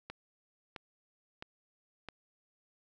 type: click train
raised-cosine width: 0.3 ms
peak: -26 dBFS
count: 4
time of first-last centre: 0.1-2.087 s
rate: 1.51 Hz
effects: none